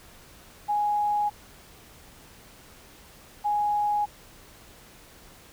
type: tone pair in turn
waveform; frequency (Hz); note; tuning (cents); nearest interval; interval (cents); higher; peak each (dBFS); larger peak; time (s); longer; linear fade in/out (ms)
sine; 830.6 / 830.6; G#5 / G#5; 0 / 0; unison; 0; neither; -22; neither; 0.68-1.3 / 3.44-4.06; neither; 20
effects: pink hiss -51 dBFS RMS until 5.52 s